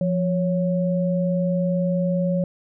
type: tone pair together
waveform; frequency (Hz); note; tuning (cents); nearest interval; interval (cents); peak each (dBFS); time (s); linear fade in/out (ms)
sine; 174.61 / 554.4; F3 / C#5; 0 / 0; octave + minor sixth; 2000; -20 / -24; 0.01-2.44; 2
effects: none